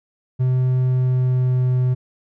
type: tone with pitch glide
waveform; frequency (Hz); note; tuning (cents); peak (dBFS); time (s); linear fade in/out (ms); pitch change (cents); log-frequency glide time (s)
triangle; 127.9 to 126.65; C3 to B2; -39 to +44; -13; 0.39-1.95; 20; -17; 0.83-1.78
effects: none